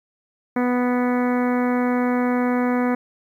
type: harmonic tone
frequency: 247.1 Hz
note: B3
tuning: 1 cent sharp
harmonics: 1 / 2 / 3 / 4 / 5 / 6 / 7 / 8 / 9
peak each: -19 / -25 / -29 / -31 / -33 / -35 / -36 / -37 / -38 dBFS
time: 0.56-2.95 s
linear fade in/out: 5 ms
effects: 9-bit